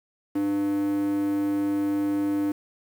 square tone with high-pass filter, 99.9 Hz, G2, 33 cents sharp, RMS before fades -25 dBFS, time 0.35-2.52 s, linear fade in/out 5 ms, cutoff 280 Hz, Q 7.6, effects low-pass 2000 Hz 12 dB/octave + 8-bit

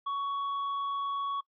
triangle tone with tanh clipping, 1118 Hz, C#6, 14 cents sharp, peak -31 dBFS, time 0.06-1.41 s, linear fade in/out 10 ms, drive 9 dB, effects noise-tail reverb RT60 0.1 s tail -23 dB re dry + resampled to 11025 Hz

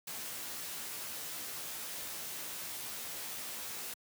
white noise with comb filter, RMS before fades -42 dBFS, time 0.07-3.94 s, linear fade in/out 5 ms, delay 15 ms, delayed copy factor -0.65, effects high-pass 100 Hz 12 dB/octave

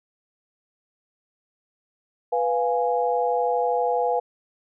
sine chord, F diminished, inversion second, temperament equal, 493.9 / 698.5 / 830.6 Hz, Cb5 / F5 / Ab5, 0 / 0 / 0 cents, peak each -23 / -25 / -25 dBFS, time 2.32-4.2 s, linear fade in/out 10 ms, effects none

